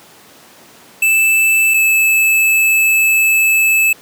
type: tone pair in turn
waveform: square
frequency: 2637 / 2613 Hz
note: E7 / E7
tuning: 0 / -16 cents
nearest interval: unison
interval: 16 cents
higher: first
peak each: -10 dBFS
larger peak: neither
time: 1.02-1.74 / 1.74-3.93 s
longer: second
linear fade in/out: 5 ms
effects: pink hiss -42 dBFS RMS until 4.01 s + high-pass 200 Hz 12 dB/octave